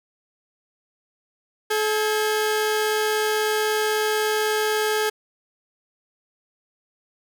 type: tone pair together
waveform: sawtooth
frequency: 429 / 1619.7 Hz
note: A4 / G#6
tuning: -44 / -44 cents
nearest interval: octave + major seventh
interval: 2300 cents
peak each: -17 / -24 dBFS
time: 1.7-5.1 s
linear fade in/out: 10 ms
effects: none